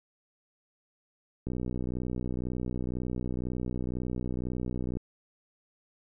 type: click train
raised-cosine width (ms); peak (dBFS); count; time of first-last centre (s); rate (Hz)
3; -21; 218; 1.47-4.97; 62
effects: none